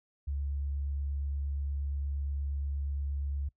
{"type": "tone with vibrato", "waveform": "sine", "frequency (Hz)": 70.4, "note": "C#2", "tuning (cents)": 27, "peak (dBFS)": -31, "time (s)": [0.27, 3.49], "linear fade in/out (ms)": 10, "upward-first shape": "triangle", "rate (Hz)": 8.5, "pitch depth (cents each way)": 11, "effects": ["noise-tail reverb RT60 0.1 s tail -21 dB re dry"]}